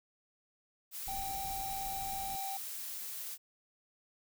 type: noise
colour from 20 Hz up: blue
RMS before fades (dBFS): -42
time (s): 0.91-3.38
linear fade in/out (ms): 50
type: noise with tremolo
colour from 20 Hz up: brown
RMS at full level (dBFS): -48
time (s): 1.07-2.36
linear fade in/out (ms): 2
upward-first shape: triangle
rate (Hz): 19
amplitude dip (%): 35
type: harmonic tone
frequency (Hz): 780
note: G5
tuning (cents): -9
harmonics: 1 / 3 / 5 / 7 / 9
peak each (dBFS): -38 / -57 / -55 / -58 / -59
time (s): 1.08-2.57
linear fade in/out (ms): 2
effects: none